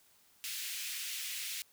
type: high-pass noise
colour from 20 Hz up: pink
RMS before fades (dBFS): -40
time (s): 0.44-1.62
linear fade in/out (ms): 0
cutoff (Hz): 2200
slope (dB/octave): 24
effects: white hiss -66 dBFS RMS until 1.72 s